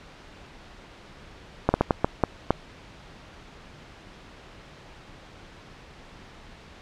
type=slowing click train; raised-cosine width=1 ms; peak=-4 dBFS; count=7; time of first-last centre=1.69-2.506 s; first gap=50 ms; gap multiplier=1.4; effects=pink hiss -47 dBFS RMS until 6.81 s + low-pass 4000 Hz 12 dB/octave